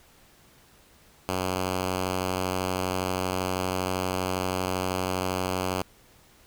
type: tone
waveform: 5% pulse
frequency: 92.6 Hz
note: F#2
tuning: 2 cents sharp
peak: -15 dBFS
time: 1.29-5.82 s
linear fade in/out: 0 ms
effects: pink hiss -57 dBFS RMS until 6.46 s